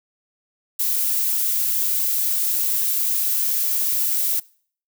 violet noise, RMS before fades -21 dBFS, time 0.79-4.4 s, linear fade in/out 10 ms, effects noise-tail reverb RT60 0.5 s tail -23 dB re dry

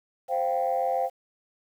sine chord, C suspended fourth, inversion none, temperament just, 523.3 / 697.7 / 784.9 Hz, C5 / F5 / G5, 0 / -2 / +2 cents, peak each -27 dBFS, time 0.28-1.1 s, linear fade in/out 50 ms, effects tanh soft clip ceiling -16 dBFS + 9-bit

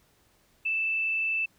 sine tone with frequency modulation, 2643 Hz, E7, 4 cents sharp, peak -25 dBFS, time 0.65-1.46 s, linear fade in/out 10 ms, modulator 31.5 Hz, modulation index 0.5, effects pink hiss -65 dBFS RMS until 1.58 s

